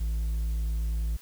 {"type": "tone with hard clipping", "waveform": "sine", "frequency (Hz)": 55.7, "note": "A1", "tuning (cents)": 22, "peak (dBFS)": -27, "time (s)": [0, 1.17], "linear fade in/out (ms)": 10, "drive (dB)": 3, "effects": ["white hiss -53 dBFS RMS until 1.21 s"]}